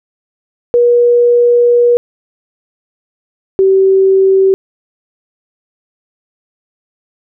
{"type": "tone pair in turn", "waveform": "sine", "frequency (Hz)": [480.6, 384.3], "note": ["B4", "G4"], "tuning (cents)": [-47, -34], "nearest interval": "major third", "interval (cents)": 387, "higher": "first", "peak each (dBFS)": -5, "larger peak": "neither", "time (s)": [[0.74, 1.97], [3.59, 4.54]], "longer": "first", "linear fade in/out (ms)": 0, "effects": []}